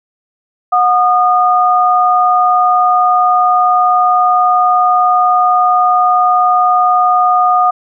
sine tone pair together, 728 / 1223.6 Hz, F#5 / D#6, -28 / -29 cents, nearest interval major sixth, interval 899 cents, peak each -10 dBFS, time 0.72-7.71 s, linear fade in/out 10 ms, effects none

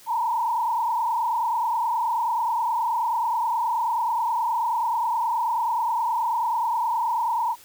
sine tone with frequency modulation, 932.3 Hz, A#5, in tune, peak -21 dBFS, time 0.06-7.56 s, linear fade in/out 50 ms, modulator 29.4 Hz, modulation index 1.8, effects white hiss -50 dBFS RMS until 7.64 s

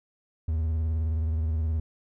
triangle tone with vibrato, 79.6 Hz, D#2, 40 cents sharp, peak -22 dBFS, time 0.48-1.8 s, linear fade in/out 5 ms, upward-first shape triangle, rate 19 Hz, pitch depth 91 cents each way, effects none

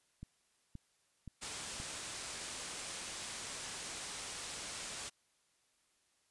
click train, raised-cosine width 5 ms, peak -34 dBFS, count 4, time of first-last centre 0.23-1.801 s, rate 1.91 Hz
white low-pass noise, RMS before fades -45 dBFS, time 1.41-5.1 s, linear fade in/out 20 ms, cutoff 9600 Hz, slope 48 dB/octave
effects white hiss -75 dBFS RMS until 6.3 s + resampled to 24000 Hz

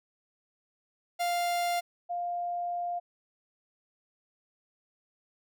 45% pulse / sine tone pair in turn, 698.5 / 701.2 Hz, F5 / F5, 0 / +7 cents, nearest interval unison, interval 7 cents, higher second, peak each -27 / -30 dBFS, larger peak first, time 1.19-1.81 / 2.09-3 s, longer second, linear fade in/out 20 ms, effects none

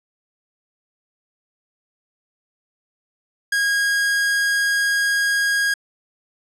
45% pulse tone, 1636 Hz, G#6, 26 cents flat, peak -17 dBFS, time 3.52-5.74 s, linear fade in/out 5 ms, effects low-pass 11000 Hz 12 dB/octave

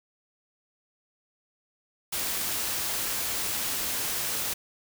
white noise, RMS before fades -30 dBFS, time 2.12-4.54 s, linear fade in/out 10 ms, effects none

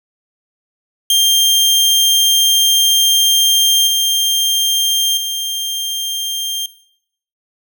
sawtooth tone with level steps, 3187 Hz, G7, 28 cents sharp, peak -6 / -9 / -15 dBFS, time 1.1-6.66 s, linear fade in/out 2 ms, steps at 3.87 / 5.17 s, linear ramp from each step 5 ms, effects noise-tail reverb RT60 0.7 s tail -18 dB re dry

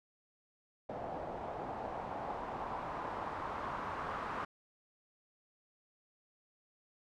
white noise with low-pass filter sweep, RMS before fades -41 dBFS, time 0.89-4.45 s, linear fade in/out 5 ms, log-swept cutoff 680 to 1200 Hz, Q 2.4, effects none

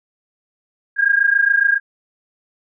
sine tone pair together, 1608 / 1635.2 Hz, G6 / G#6, +44 / -27 cents, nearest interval unison, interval 29 cents, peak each -15 dBFS, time 0.96-1.8 s, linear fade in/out 50 ms, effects none

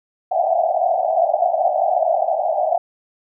white band-pass noise, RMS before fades -18 dBFS, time 0.31-2.78 s, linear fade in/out 5 ms, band 620 to 760 Hz, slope 96 dB/octave, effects none

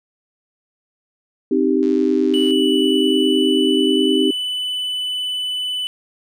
sine chord, C minor, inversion none, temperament equal, 261.6 / 311.1 / 392 Hz, C4 / Eb4 / G4, 0 / 0 / 0 cents, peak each -18 dBFS, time 1.51-4.31 s, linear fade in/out 5 ms
click train, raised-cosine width 0.2 ms, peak -24 dBFS, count 68, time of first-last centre 1.83-2.507 s, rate 98.9 Hz
triangle tone with pitch glide, 2960 to 2994 Hz, F#7 to F#7, 0 to +20 cents, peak -19 dBFS, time 2.34-5.87 s, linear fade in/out 0 ms, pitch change +20 cents, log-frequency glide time 2.64-4.61 s
effects none

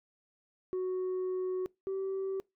sine tone pair in turn, 370 / 385.2 Hz, F#4 / G4, 0 / -30 cents, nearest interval minor second, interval 70 cents, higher second, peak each -28 / -30 dBFS, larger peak first, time 0.73-1.66 / 1.87-2.4 s, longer first, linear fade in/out 0 ms, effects noise-tail reverb RT60 0.2 s tail -25 dB re dry + tanh soft clip ceiling -30 dBFS

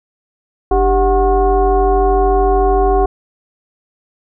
sine tone with frequency modulation, 392.7 Hz, G4, 3 cents sharp, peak -9 dBFS, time 0.71-3.06 s, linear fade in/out 5 ms, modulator 346 Hz, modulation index 1.3, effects none

